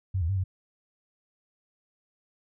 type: tone with pitch steps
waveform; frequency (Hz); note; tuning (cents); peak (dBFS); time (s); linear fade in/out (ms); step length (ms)
sine; 94.5 / 81.3 / 97.6 / 93.3; F#2 / E2 / G2 / F#2; +37 / -23 / -7 / +15; -24; 0.14-0.44; 10; 75
effects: none